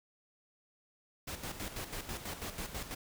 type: noise with tremolo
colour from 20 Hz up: pink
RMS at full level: -40 dBFS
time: 1.27-2.95 s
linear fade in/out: 10 ms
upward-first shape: square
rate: 6.1 Hz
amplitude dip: 60%
effects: none